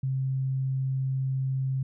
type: tone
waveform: sine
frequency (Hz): 132.8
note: C3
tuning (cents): +26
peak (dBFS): -25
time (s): 0.03-1.83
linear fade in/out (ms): 5
effects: none